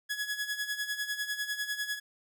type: tone with tremolo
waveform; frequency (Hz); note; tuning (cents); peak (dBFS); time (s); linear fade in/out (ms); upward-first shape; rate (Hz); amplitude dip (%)
sawtooth; 1683; G#6; +23; -26; 0.09-2; 20; sine; 10; 70
effects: none

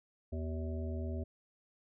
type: harmonic tone with a mistuned harmonic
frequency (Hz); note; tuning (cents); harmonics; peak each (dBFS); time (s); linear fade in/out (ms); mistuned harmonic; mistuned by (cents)
81; E2; -30; 1 / 3 / 5 / 7 / 8; -36 / -43 / -46 / -50 / -49; 0.32-1.24; 10; 5; -100
effects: none

